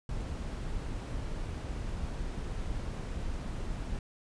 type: noise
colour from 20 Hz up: brown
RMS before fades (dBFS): -36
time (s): 0.09-3.99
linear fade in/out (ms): 2
effects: resampled to 22050 Hz